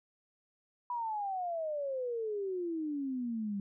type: exponential sweep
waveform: sine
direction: down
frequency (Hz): 987.8 to 196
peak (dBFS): -33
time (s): 0.9-3.6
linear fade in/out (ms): 2
effects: none